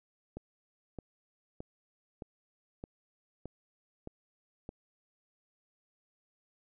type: click train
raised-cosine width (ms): 2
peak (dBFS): -28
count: 8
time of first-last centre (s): 0.37-4.691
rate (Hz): 1.62
effects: none